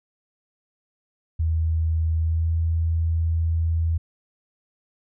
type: tone with pitch glide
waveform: sine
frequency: 80.7 to 82.11 Hz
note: E2 to E2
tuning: -36 to -6 cents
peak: -19 dBFS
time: 1.39-3.98 s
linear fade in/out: 10 ms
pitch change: +30 cents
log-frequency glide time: 2.19-2.51 s
effects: none